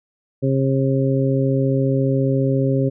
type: harmonic tone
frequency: 134.5 Hz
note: C3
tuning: 48 cents sharp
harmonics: 1 / 2 / 3 / 4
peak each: -18 / -21 / -23 / -24 dBFS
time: 0.42-2.9 s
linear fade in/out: 20 ms
effects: none